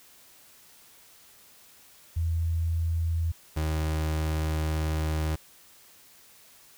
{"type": "tone pair in turn", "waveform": ["sine", "35% pulse"], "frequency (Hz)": [82.8, 78.08], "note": ["E2", "D#2"], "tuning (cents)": [8, 7], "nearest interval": "minor second", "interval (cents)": 101, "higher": "first", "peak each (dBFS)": -24, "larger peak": "neither", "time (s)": [[2.16, 3.32], [3.56, 5.36]], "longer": "second", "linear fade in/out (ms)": 10, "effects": ["white hiss -55 dBFS RMS until 6.77 s"]}